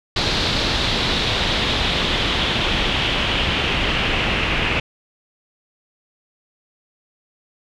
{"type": "noise with low-pass filter sweep", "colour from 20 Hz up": "pink", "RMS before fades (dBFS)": -20, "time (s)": [0.16, 4.8], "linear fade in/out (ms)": 5, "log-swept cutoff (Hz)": [4100, 2700], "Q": 3.3, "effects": []}